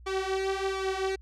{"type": "tone with flanger", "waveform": "sawtooth", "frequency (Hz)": 384.5, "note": "G4", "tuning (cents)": -33, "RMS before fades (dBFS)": -30, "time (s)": [0.06, 1.16], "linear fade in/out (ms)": 10, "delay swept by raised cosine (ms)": [1.7, 5.7], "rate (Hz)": 1.4, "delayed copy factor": 0.8, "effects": ["added 60 Hz sine -47 dBFS peak until 1.21 s", "low-pass 6000 Hz 12 dB/octave"]}